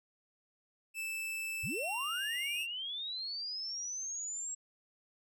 45% pulse tone with pitch glide, 2637 to 2826 Hz, E7 to F7, 0 to +20 cents, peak -36 dBFS, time 0.94-2.67 s, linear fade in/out 50 ms, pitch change +120 cents, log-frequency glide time 1.65-2.13 s
sine linear sweep, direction up, 67 to 7640 Hz, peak -37 dBFS, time 1.63-4.55 s, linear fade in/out 10 ms
effects none

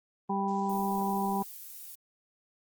harmonic tone, 197 Hz, G3, 9 cents sharp, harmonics 1 / 2 / 4 / 5, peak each -31 / -36 / -32 / -34 dBFS, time 0.29-1.43 s, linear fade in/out 10 ms
violet noise, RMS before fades -45 dBFS, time 0.48-1.95 s, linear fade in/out 0 ms
clicks, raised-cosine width 1 ms, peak -32 dBFS, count 2, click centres 1.013 / 1.422 s
effects Opus 24 kbps

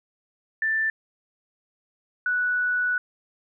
sine tone pair in turn, 1771 / 1477.1 Hz, A6 / F#6, +11 / -3 cents, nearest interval minor third, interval 314 cents, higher first, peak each -21 dBFS, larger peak neither, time 0.62-0.9 / 2.26-2.98 s, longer second, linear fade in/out 2 ms, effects none

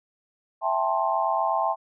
sine chord, A minor seventh, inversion second, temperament just, 660 / 792 / 880 / 1056 Hz, E5 / G5 / A5 / C6, +2 / +18 / 0 / +16 cents, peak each -27 dBFS, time 0.61-1.76 s, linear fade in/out 50 ms, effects none

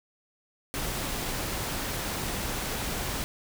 pink noise, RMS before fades -32 dBFS, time 0.74-3.24 s, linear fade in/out 0 ms, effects none

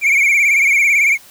triangle tone with vibrato, 2267 Hz, C#7, 38 cents sharp, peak -8 dBFS, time 0.01-1.18 s, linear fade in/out 50 ms, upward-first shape sine, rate 18 Hz, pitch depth 91 cents each way, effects white hiss -43 dBFS RMS until 1.3 s

